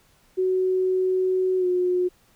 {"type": "tone with pitch glide", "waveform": "sine", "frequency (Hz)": [372.3, 361.1], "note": ["F#4", "F#4"], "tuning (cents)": [11, -42], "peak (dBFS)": -19, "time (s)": [0.37, 2.09], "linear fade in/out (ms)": 20, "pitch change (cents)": -53, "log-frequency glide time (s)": [1.58, 1.66], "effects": ["pink hiss -60 dBFS RMS until 2.35 s"]}